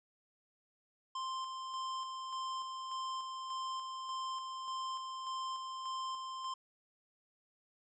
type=tone with tremolo; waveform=square; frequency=1046.5 Hz; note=C6; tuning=in tune; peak=-38 dBFS; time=1.15-6.54 s; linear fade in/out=5 ms; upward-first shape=square; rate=1.7 Hz; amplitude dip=35%; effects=resampled to 16000 Hz